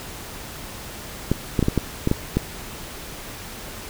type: clicks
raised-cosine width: 3 ms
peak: -5 dBFS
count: 8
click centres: 1.316 / 1.592 / 1.627 / 1.684 / 1.777 / 2.074 / 2.114 / 2.37 s
effects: pink hiss -36 dBFS RMS until 3.89 s